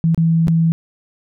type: tone with dropouts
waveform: sine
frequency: 164.3 Hz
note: E3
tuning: 5 cents flat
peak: -11 dBFS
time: 0.04-0.72 s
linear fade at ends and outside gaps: 0 ms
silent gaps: 0.146-0.177 / 0.472-0.482 s
effects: none